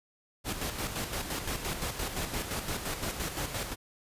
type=noise with tremolo; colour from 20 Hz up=pink; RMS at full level=-33 dBFS; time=0.44-3.76 s; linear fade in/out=50 ms; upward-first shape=square; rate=5.8 Hz; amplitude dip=50%; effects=resampled to 32000 Hz